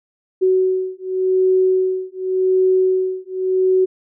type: beating tone pair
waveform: sine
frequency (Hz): 373.4 / 374.28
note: F#4 / F#4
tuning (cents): +16 / +20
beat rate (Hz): 0.88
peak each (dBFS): -17 / -17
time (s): 0.41-3.86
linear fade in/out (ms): 20
effects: none